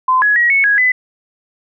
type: tone with pitch steps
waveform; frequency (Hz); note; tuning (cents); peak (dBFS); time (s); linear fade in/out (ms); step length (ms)
sine; 1028 / 1680 / 1905 / 2206 / 1659 / 2007; C6 / G#6 / A#6 / C#7 / G#6 / B6; -31 / +19 / +37 / -9 / -2 / +27; -9; 0.08-0.92; 5; 140
effects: none